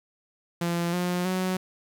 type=tone with pitch steps; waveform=sawtooth; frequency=171.4 / 178.27 / 185.41 Hz; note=F3 / F3 / F#3; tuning=-32 / +36 / +4 cents; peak=-21 dBFS; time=0.61-1.57 s; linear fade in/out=5 ms; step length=320 ms; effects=10-bit